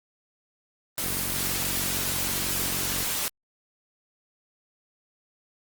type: noise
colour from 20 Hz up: white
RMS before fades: -28 dBFS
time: 0.98-3.28 s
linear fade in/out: 0 ms
type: click train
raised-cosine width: 3 ms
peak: -24 dBFS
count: 93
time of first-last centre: 1.04-3.027 s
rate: 46.3 Hz
effects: Opus 24 kbps